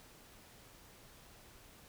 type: silence
effects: pink hiss -59 dBFS RMS until 1.88 s